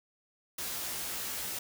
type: noise with comb filter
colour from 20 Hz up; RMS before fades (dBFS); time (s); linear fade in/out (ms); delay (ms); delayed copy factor
white; -37; 0.58-1.59; 5; 16; +0.9
effects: none